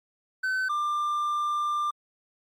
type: tone pair in turn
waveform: triangle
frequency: 1523 / 1190.8 Hz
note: F#6 / D6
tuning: +50 / +24 cents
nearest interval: major third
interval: 426 cents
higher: first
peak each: -23 dBFS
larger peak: neither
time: 0.43-0.69 / 0.69-1.91 s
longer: second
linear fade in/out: 10 ms
effects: Opus 48 kbps